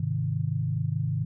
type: chord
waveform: sine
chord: Ab major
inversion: none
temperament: equal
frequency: 103.83 / 130.81 / 155.56 Hz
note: Ab2 / C3 / Eb3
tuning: 0 / 0 / 0 cents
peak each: -30 / -29 / -29 dBFS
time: 0-1.25 s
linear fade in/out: 5 ms
effects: none